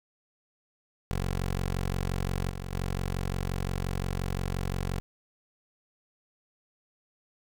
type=tone with level steps; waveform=15% pulse; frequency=45.72 Hz; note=F#1; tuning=20 cents flat; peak=-22 / -29 / -23 dBFS; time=1.11-5 s; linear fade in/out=0 ms; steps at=2.49 / 2.72 s; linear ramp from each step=20 ms; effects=none

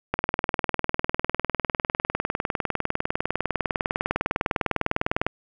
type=click train; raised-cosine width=0.5 ms; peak=-7 dBFS; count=103; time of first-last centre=0.14-5.266 s; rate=19.9 Hz; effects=none

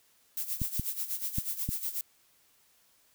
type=noise with tremolo; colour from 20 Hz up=violet; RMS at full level=-32 dBFS; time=0.37-2.01 s; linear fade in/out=0 ms; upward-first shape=sine; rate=8.2 Hz; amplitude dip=75%
type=clicks; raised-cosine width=5 ms; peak=-19 dBFS; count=4; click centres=0.617 / 0.796 / 1.384 / 1.69 s
effects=white hiss -66 dBFS RMS until 3.14 s

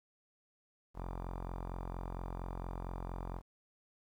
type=tone with low-pass filter; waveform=sawtooth; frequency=44.34 Hz; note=F1; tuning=27 cents sharp; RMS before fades=-42 dBFS; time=0.94-3.42 s; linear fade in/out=50 ms; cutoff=1000 Hz; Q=2.9; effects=11-bit

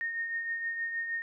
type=tone with tremolo; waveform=sine; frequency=1843 Hz; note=A#6; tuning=20 cents flat; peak=-29 dBFS; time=0.01-1.22 s; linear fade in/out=0 ms; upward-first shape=triangle; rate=6.4 Hz; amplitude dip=50%; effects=none

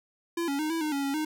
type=tone with pitch steps; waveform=square; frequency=339.3 / 279.6 / 308.5 / 329.1 / 305.7 / 279.3 / 276.8 / 308.8 Hz; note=F4 / C#4 / D#4 / E4 / D#4 / C#4 / C#4 / D#4; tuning=-50 / +15 / -15 / -3 / -30 / +13 / -2 / -13 cents; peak=-28 dBFS; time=0.37-1.25 s; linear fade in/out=5 ms; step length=110 ms; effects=none

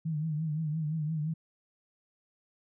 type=tone with vibrato; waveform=sine; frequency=155.56 Hz; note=D#3; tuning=in tune; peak=-29 dBFS; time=0.05-1.34 s; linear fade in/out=10 ms; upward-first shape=triangle; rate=5.8 Hz; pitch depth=93 cents each way; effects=none

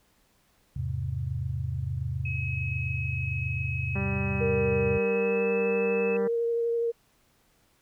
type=chord; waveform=sine; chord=E augmented; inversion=none; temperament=equal; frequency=82.41 / 103.83 / 130.81 Hz; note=E2 / G#2 / B#2; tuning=0 / 0 / 0 cents; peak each=-33 / -34 / -31 dBFS; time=0.76-4.98 s; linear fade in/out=5 ms
type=tone with pitch glide; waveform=sine; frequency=2555 to 2606 Hz; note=D#7 to E7; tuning=+45 to -20 cents; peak=-33 dBFS; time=2.25-6.17 s; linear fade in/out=5 ms; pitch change=+35 cents; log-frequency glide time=4.97-5.47 s
type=harmonic tone; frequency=196 Hz; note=G3; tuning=in tune; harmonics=1 / 2 / 3 / 4 / 5 / 6 / 7 / 8 / 9 / 10; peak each=-31 / -37 / -41 / -43 / -45 / -47 / -48 / -49 / -50 / -51 dBFS; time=3.95-6.28 s; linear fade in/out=10 ms
type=tone with vibrato; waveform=sine; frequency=466.2 Hz; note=A#4; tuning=in tune; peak=-24 dBFS; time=4.4-6.92 s; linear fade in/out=20 ms; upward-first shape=triangle; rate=12 Hz; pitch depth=14 cents each way
effects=pink hiss -66 dBFS RMS until 7.81 s

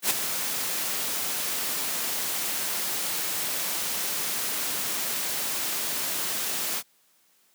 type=noise with ADSR envelope; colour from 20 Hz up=white; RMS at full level=-21 dBFS; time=0.02-6.83 s; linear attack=85 ms; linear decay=8 ms; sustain=-8 dB; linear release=52 ms; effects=white hiss -64 dBFS RMS until 7.54 s + high-pass 150 Hz 12 dB/octave

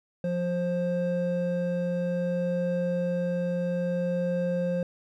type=tone pair together; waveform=triangle; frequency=176.2 / 528 Hz; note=F3 / C5; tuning=+16 / +16 cents; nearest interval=octave + perfect fifth; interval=1900 cents; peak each=-26 dBFS; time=0.24-4.83 s; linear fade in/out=2 ms; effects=none

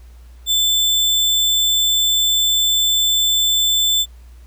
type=tone with sample-and-hold; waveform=sine; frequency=3520 Hz; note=A7; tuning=in tune; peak=-13 dBFS; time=0.46-4.06 s; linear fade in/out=50 ms; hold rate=11025 Hz; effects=added 60 Hz sine -38 dBFS peak until 4.46 s + pink hiss -55 dBFS RMS until 4.46 s

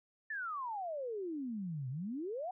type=exponential two-way sweep; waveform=sine; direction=down then up; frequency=1800 to 123.1 to 772 Hz; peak=-37 dBFS; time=0.3-2.51 s; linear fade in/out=5 ms; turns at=1.89 s; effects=none

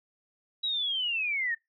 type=linear sweep; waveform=sine; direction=down; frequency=3899 to 1789 Hz; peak=-27 dBFS; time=0.63-1.55 s; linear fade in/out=10 ms; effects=noise-tail reverb RT60 0.2 s tail -25 dB re dry

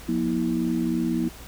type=tone cluster; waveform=sine; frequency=177 / 239.9 / 323.5 Hz; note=F3 / A#3 / E4; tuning=+23 / +50 / -32 cents; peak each=-28 / -25 / -26 dBFS; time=0.08-1.29 s; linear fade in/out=10 ms; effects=added 60 Hz sine -43 dBFS peak until 1.47 s + pink hiss -44 dBFS RMS until 1.47 s

